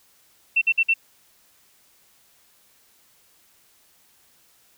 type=tone bursts; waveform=sine; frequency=2695 Hz; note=E7; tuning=38 cents sharp; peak=-15 dBFS; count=4; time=0.56-0.94 s; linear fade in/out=10 ms; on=56 ms; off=52 ms; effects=white hiss -59 dBFS RMS until 4.77 s